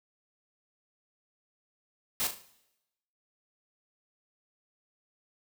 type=noise with echo; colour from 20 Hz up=white; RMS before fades=-30 dBFS; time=2.2-2.27 s; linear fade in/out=0 ms; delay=38 ms; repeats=4; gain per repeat=-8 dB; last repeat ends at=2.422 s; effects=noise-tail reverb RT60 0.9 s tail -17 dB re dry

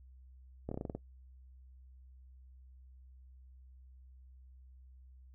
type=slowing click train; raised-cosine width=2 ms; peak=-25 dBFS; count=8; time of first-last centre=0.69-0.95 s; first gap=25 ms; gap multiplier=1.13; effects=noise-tail reverb RT60 0.1 s tail -18 dB re dry + added 64 Hz sine -54 dBFS peak until 5.34 s

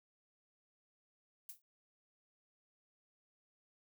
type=noise with exponential decay; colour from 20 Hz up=violet; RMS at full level=-44 dBFS; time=1.49-1.62 s; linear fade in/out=2 ms; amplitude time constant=27 ms; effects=none

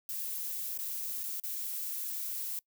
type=noise with dropouts; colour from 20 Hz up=violet; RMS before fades=-37 dBFS; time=0.09-2.59 s; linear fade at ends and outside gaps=1 ms; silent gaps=0.777-0.788 / 1.234-1.238 / 1.399-1.437 s; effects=noise-tail reverb RT60 0.1 s tail -24 dB re dry

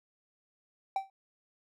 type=tone with exponential decay; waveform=triangle; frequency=776 Hz; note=G5; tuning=18 cents flat; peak=-23 dBFS; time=0.96-1.1 s; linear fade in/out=2 ms; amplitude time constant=30 ms; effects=none

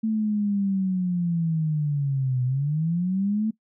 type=linear two-way sweep; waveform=sine; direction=down then up; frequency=222.3 to 124.5 to 222.3 Hz; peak=-21 dBFS; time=0.03-3.51 s; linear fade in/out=10 ms; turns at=2.44 s; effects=noise-tail reverb RT60 0.1 s tail -20 dB re dry

